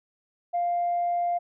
sine tone, 698.5 Hz, F5, in tune, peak -22 dBFS, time 0.53-1.39 s, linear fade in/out 20 ms, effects tanh soft clip ceiling -19 dBFS

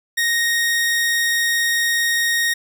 sawtooth tone, 1864.7 Hz, A#6, in tune, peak -13 dBFS, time 0.17-2.54 s, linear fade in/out 10 ms, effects none

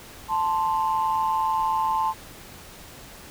sine tone pair together, 879.1 / 1046.5 Hz, A5 / C6, -2 / 0 cents, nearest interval minor third, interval 302 cents, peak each -22 / -24 dBFS, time 0.28-2.14 s, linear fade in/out 50 ms, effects tanh soft clip ceiling -14 dBFS + pink hiss -44 dBFS RMS until 3.3 s

